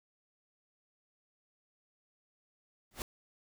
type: noise with exponential growth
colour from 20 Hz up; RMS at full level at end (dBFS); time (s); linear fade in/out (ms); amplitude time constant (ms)
pink; -34; 2.91-3.02; 1; 23
effects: none